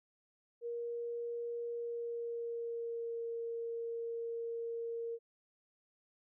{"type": "tone with pitch glide", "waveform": "sine", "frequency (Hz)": [471.8, 463.4], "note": ["A#4", "A#4"], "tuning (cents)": [21, -10], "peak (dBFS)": -37, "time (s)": [0.61, 5.19], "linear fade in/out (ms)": 50, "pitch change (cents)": -31, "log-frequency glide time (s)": [1.66, 3.23], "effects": []}